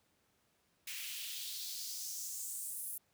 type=noise with high-pass filter sweep; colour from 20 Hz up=white; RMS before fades=-43 dBFS; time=0.87-2.98 s; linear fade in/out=5 ms; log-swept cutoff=2300 to 11000 Hz; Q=2.6; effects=pink hiss -75 dBFS RMS until 3.13 s + high-pass 80 Hz 12 dB/octave